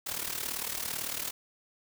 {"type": "noise with amplitude modulation", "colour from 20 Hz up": "white", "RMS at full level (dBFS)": -32, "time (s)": [0.06, 1.31], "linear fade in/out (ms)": 10, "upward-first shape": "sine", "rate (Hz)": 37.9, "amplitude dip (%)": 75, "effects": []}